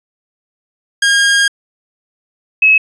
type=tone pair in turn; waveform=sawtooth / sine; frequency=1622 / 2575 Hz; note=G#6 / E7; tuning=-41 / -41 cents; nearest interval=minor sixth; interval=800 cents; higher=second; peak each=-5 dBFS; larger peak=neither; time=1.02-1.48 / 2.62-2.78 s; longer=first; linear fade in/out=5 ms; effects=resampled to 22050 Hz

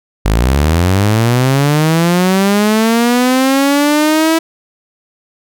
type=linear sweep; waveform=sawtooth; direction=up; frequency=49 to 328 Hz; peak=-5 dBFS; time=0.25-4.39 s; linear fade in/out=10 ms; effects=none

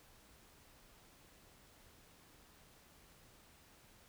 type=silence; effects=pink hiss -64 dBFS RMS until 4.08 s

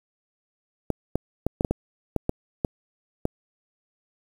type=clicks; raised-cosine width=2 ms; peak=-9 dBFS; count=10; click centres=0.903 / 1.156 / 1.466 / 1.609 / 1.648 / 1.71 / 2.163 / 2.294 / 2.648 / 3.254 s; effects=7-bit

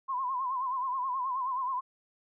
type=tone with vibrato; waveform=sine; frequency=1032 Hz; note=C6; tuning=24 cents flat; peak=-29 dBFS; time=0.08-1.81 s; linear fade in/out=20 ms; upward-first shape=sine; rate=9.4 Hz; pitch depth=88 cents each way; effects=none

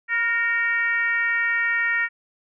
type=tone with frequency modulation; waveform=sine; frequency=1852 Hz; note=A#6; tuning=12 cents flat; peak=-19 dBFS; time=0.08-2.09 s; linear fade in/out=50 ms; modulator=443 Hz; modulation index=0.86; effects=none

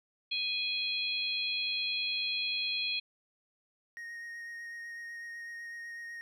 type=harmonic tone; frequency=830.6 Hz; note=G#5; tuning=in tune; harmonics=3 / 4 / 5; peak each=-35 / -35 / -35 dBFS; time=0.31-3 s; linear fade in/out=10 ms
type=tone with vibrato; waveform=triangle; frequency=1864.7 Hz; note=A#6; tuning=in tune; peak=-39 dBFS; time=3.97-6.21 s; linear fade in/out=0 ms; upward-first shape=sine; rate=8 Hz; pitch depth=11 cents each way
effects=none

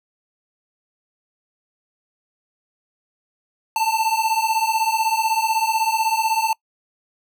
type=beating tone pair; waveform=square; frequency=880 / 896 Hz; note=A5 / A5; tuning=0 / +31 cents; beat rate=16 Hz; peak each=-22 / -21 dBFS; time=3.76-6.53 s; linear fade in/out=2 ms; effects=noise-tail reverb RT60 0.1 s tail -25 dB re dry

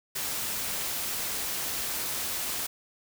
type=noise; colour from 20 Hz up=white; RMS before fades=-32 dBFS; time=0.15-2.67 s; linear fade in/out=10 ms; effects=none

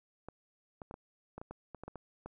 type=clicks; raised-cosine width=1 ms; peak=-30 dBFS; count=12; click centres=0.286 / 0.818 / 0.911 / 0.941 / 1.38 / 1.415 / 1.51 / 1.747 / 1.836 / 1.88 / 1.957 / 2.26 s; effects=none

